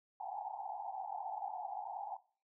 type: band-pass noise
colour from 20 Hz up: pink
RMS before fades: -43 dBFS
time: 0.2-2.17 s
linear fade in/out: 2 ms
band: 740 to 870 Hz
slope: 96 dB/octave
effects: noise-tail reverb RT60 0.4 s tail -18 dB re dry